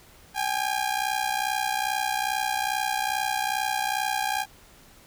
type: ring-modulated tone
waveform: sawtooth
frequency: 808 Hz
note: G#5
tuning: 48 cents flat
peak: -18 dBFS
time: 0.34-4.46 s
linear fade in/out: 50 ms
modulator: 31.2 Hz
effects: pink hiss -53 dBFS RMS until 5.06 s